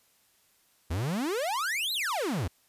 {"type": "exponential two-way sweep", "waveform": "45% pulse", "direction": "up then down", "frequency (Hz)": [75, 4236, 75], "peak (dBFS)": -28, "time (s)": [0.9, 2.48], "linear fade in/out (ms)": 10, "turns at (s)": 1.93, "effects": ["white hiss -66 dBFS RMS until 2.68 s", "resampled to 32000 Hz"]}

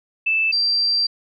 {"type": "tone pair in turn", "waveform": "sine", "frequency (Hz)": [2637, 4708], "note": ["E7", "D8"], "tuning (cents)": [0, 3], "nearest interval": "minor seventh", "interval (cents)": 1003, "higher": "second", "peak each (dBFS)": -16, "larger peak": "neither", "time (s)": [[0.26, 0.52], [0.52, 1.07]], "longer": "second", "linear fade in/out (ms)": 10, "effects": []}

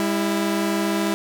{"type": "tone pair together", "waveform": "sawtooth", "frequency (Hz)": [201.5, 329.6], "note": ["G3", "E4"], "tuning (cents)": [48, 0], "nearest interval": "major sixth", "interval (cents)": 852, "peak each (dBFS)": -19, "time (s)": [0, 1.14], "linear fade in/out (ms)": 0, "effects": []}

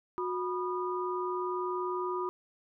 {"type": "tone cluster", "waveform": "sine", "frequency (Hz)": [363.9, 981, 1222], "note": ["F#4", "B5", "D#6"], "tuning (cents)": [-29, -12, -32], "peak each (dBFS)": [-33, -36, -37], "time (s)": [0.18, 2.29], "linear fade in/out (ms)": 0, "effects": []}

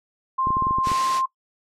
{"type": "tone", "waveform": "sine", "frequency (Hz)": 1053, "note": "C6", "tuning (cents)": 11, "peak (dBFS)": -20, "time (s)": [0.38, 1.26], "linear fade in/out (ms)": 10}
{"type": "clicks", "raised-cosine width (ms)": 3, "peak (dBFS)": -17, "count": 9, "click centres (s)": [0.471, 0.505, 0.569, 0.623, 0.669, 0.709, 0.785, 0.872, 0.917]}
{"type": "high-pass noise", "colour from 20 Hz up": "white", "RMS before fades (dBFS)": -28, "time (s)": [0.83, 1.22], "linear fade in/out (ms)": 50, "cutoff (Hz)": 160, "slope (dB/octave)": 12}
{"effects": ["noise-tail reverb RT60 0.1 s tail -18 dB re dry", "low-pass 6000 Hz 12 dB/octave"]}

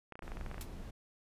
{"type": "clicks", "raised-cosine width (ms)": 0.5, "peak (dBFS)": -31, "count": 12, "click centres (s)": [0.123, 0.155, 0.192, 0.224, 0.279, 0.319, 0.371, 0.411, 0.463, 0.514, 0.544, 0.581]}
{"type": "noise", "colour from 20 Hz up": "brown", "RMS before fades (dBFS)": -44, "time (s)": [0.22, 0.91], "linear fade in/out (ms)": 10}
{"type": "noise with exponential decay", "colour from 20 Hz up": "white", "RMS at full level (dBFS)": -41, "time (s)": [0.61, 0.68], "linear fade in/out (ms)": 0, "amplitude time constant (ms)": 15}
{"effects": ["resampled to 32000 Hz"]}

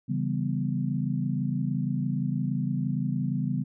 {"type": "chord", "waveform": "sine", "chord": "C# half-diminished seventh", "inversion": "none", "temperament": "equal", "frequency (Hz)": [138.59, 164.81, 196, 246.9], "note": ["C#3", "E3", "G3", "B3"], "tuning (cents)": [0, 0, 0, 0], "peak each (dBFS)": [-29, -32, -31, -32], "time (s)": [0.08, 3.64], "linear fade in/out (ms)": 20, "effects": []}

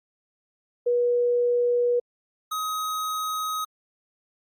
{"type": "tone pair in turn", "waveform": ["sine", "square"], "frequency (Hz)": [484.2, 1263.1], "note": ["B4", "D#6"], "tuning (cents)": [-34, 26], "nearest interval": "octave + perfect fourth", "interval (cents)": 1660, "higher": "second", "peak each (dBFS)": [-19, -27], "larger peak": "first", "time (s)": [[0.86, 2], [2.51, 3.65]], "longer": "neither", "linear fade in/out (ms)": 10, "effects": ["Opus 48 kbps"]}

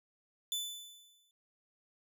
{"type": "tone with exponential decay", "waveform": "sawtooth", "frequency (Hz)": 3500, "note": "A7", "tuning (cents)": -10, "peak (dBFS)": -29, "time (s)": [0.52, 1.31], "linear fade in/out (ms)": 1, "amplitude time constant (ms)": 170, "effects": []}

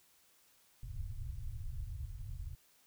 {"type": "low-pass noise", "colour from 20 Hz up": "pink", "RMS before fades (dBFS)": -42, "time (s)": [0.83, 2.55], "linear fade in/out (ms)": 5, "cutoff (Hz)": 130, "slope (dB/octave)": 96, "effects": ["white hiss -68 dBFS RMS until 2.86 s"]}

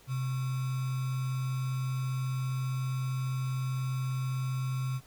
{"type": "tone with sample-and-hold", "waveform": "sine", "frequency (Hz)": 130, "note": "C3", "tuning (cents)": -11, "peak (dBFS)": -29, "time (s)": [0.07, 5.01], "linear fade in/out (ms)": 50, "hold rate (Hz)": 1225, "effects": ["pink hiss -58 dBFS RMS until 5.06 s"]}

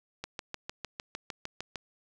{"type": "click train", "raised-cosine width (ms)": 0.2, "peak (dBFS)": -19, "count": 11, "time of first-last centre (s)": [0.24, 1.757], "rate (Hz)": 6.59, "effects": []}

